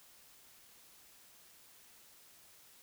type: silence
effects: white hiss -61 dBFS RMS until 2.82 s